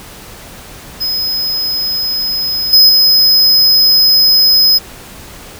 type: tone with level steps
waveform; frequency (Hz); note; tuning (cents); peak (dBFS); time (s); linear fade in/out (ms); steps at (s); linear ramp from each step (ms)
square; 5070; D#8; +32; -14 / -3 / -6; 1-4.79; 20; 2.73 / 2.89; 2
effects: pink hiss -33 dBFS RMS until 5.59 s